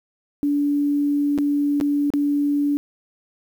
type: tone with dropouts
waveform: sine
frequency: 288.4 Hz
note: D4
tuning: 31 cents flat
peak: -17 dBFS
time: 0.43-2.77 s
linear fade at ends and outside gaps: 0 ms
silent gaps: 1.378-1.386 / 1.801-1.811 / 2.103-2.137 s
effects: 8-bit